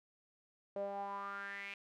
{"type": "tone with band-pass filter sweep", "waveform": "sawtooth", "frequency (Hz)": 199.1, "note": "G3", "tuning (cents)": 27, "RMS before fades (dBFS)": -43, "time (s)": [0.76, 1.74], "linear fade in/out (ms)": 2, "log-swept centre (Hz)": [550, 2500], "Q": 6.6, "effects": []}